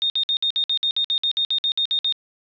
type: tone bursts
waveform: sine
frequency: 3677 Hz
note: A#7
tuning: 24 cents flat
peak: -18 dBFS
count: 16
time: 0.02-2.124 s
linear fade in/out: 0 ms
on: 79 ms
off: 56 ms
effects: resampled to 11025 Hz + 9-bit